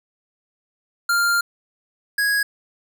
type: tone pair in turn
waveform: square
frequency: 1396.9 / 1657.6 Hz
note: F6 / G#6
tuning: 0 / -4 cents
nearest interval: minor third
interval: 296 cents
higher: second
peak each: -17 / -18 dBFS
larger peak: first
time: 1.09-1.41 / 2.18-2.43 s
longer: first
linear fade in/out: 5 ms
effects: none